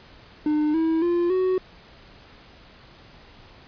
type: tone with pitch steps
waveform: triangle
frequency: 302 / 323.7 / 346.9 / 371.8 Hz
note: D4 / E4 / F4 / F#4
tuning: +48 / -31 / -12 / +8 cents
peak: -17 dBFS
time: 0.46-1.58 s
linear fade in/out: 2 ms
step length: 280 ms
effects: pink hiss -49 dBFS RMS until 3.67 s + resampled to 11025 Hz